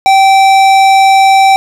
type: tone with tanh clipping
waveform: sine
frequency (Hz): 776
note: G5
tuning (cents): -18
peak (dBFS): -5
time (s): 0.06-1.56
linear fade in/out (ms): 0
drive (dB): 17
effects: none